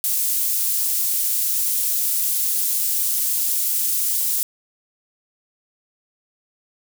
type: high-pass noise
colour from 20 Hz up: pink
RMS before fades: -21 dBFS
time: 0.04-4.43 s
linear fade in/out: 0 ms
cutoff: 11000 Hz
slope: 12 dB/octave
effects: none